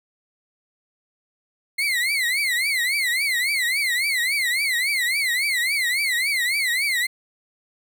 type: tone with vibrato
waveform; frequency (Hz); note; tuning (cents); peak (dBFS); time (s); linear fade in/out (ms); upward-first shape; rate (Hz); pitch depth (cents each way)
35% pulse; 2087; C7; -5; -18; 1.78-7.07; 10; triangle; 3.6; 210
effects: none